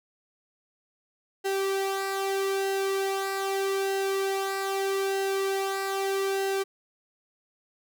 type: tone with flanger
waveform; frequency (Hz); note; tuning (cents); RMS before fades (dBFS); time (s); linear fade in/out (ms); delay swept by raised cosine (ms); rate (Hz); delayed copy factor
sawtooth; 389.5; G4; -11; -28; 1.44-6.64; 20; 0.86 to 2.26; 0.8; -0.55
effects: none